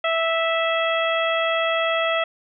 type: harmonic tone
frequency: 657 Hz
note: E5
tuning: 6 cents flat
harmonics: 1 / 2 / 3 / 4 / 5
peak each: -22 / -25 / -27 / -28 / -29 dBFS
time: 0.04-2.24 s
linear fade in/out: 5 ms
effects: none